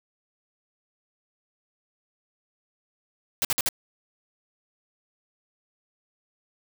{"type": "noise bursts", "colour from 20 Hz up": "white", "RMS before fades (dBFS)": -24, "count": 4, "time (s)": [3.42, 3.688], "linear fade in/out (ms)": 0, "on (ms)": 28, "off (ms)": 52, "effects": []}